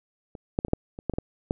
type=clicks; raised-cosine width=2 ms; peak=-26 / -9 / -11 / -26 / -6 / -24 / -12 / -18 / -13 / -11 dBFS; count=10; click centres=0.352 / 0.589 / 0.649 / 0.683 / 0.734 / 0.989 / 1.097 / 1.137 / 1.185 / 1.509 s; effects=none